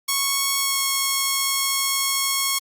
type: tone with pitch glide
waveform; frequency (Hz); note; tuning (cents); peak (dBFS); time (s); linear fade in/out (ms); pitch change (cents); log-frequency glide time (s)
5% pulse; 1104 to 1093.8; C#6 to C#6; -7 to -23; -8; 0.08-2.59; 10; -16; 0.58-0.8
effects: Opus 48 kbps